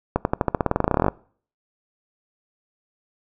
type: accelerating click train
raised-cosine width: 1 ms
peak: -4 dBFS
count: 21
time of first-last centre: 0.16-1.083 s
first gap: 91 ms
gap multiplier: 0.92
effects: noise-tail reverb RT60 0.5 s tail -23 dB re dry